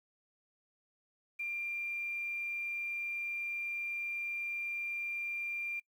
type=tone with quantisation; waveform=sine; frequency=2384 Hz; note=D7; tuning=25 cents sharp; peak=-35 dBFS; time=1.39-5.8 s; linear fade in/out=10 ms; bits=10; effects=noise-tail reverb RT60 0.1 s tail -23 dB re dry